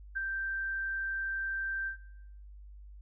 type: tone with ADSR envelope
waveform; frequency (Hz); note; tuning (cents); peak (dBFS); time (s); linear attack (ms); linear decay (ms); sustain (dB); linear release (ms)
sine; 1568; G6; 0; -29; 0.15-1.97; 21; 14; -3; 100
effects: noise-tail reverb RT60 0.8 s tail -19 dB re dry + added 50 Hz sine -47 dBFS peak until 3.01 s